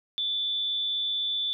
sine tone with amplitude modulation, 3504 Hz, A7, 8 cents flat, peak -24 dBFS, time 0.18-1.53 s, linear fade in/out 0 ms, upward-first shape sine, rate 255 Hz, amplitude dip 40%, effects none

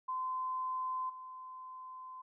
sine tone with level steps, 1029 Hz, C6, 29 cents flat, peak -34 / -45 dBFS, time 0.08-2.22 s, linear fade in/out 10 ms, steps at 1.09 s, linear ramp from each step 10 ms, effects none

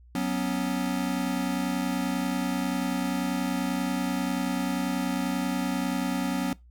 square chord, F# suspended fourth, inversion none, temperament equal, 185 / 246.9 / 277.2 Hz, F#3 / B3 / C#4, 0 / 0 / 0 cents, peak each -31 dBFS, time 0.15-6.53 s, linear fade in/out 2 ms, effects noise-tail reverb RT60 0.2 s tail -21 dB re dry + added 60 Hz sine -50 dBFS peak until 6.7 s

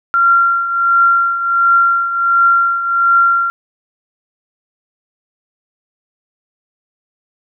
sine tone with tremolo, 1377 Hz, F6, 25 cents flat, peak -6 dBFS, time 0.14-3.5 s, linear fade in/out 0 ms, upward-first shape triangle, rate 1.4 Hz, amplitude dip 70%, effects none

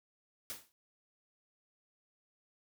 white noise with exponential decay, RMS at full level -39 dBFS, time 0.5-0.72 s, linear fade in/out 0 ms, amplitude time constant 46 ms, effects none

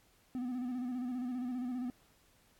triangle tone with vibrato, 249.5 Hz, B3, 18 cents sharp, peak -33 dBFS, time 0.35-1.9 s, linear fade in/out 0 ms, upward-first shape square, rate 15 Hz, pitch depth 46 cents each way, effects pink hiss -68 dBFS RMS until 2.59 s + AAC 64 kbps

